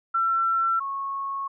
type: tone pair in turn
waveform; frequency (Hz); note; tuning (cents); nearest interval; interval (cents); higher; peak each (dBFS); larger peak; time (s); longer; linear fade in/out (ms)
sine; 1348 / 1098.6; E6 / C#6; +38 / -16; major third; 354; first; -20 / -27; first; 0.14-0.8 / 0.8-1.48; second; 10
effects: none